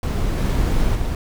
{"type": "noise with level steps", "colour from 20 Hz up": "brown", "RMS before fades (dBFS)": [-20, -18, -22], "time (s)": [0.03, 1.15], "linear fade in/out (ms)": 2, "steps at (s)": [0.38, 0.95], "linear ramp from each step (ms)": 2, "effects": []}